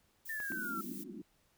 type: noise with tremolo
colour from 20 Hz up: violet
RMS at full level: -47 dBFS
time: 0.25-1.04 s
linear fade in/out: 10 ms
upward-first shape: triangle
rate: 5.7 Hz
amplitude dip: 25%
type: exponential sweep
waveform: sine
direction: down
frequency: 1817 to 1318.5 Hz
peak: -37 dBFS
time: 0.29-0.81 s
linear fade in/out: 5 ms
type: clicks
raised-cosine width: 0.5 ms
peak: -33 dBFS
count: 2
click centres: 0.402 / 0.52 s
type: band-pass noise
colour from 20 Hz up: pink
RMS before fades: -45 dBFS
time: 0.5-1.22 s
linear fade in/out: 5 ms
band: 180 to 360 Hz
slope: 96 dB/octave
effects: pink hiss -72 dBFS RMS until 1.57 s